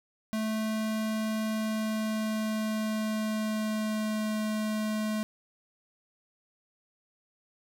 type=tone with pitch glide; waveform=square; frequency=218.2 to 215.2 Hz; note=A3 to A3; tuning=-14 to -38 cents; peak=-29 dBFS; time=0.33-5.23 s; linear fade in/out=0 ms; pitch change=-24 cents; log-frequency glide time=1.49-4.4 s; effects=none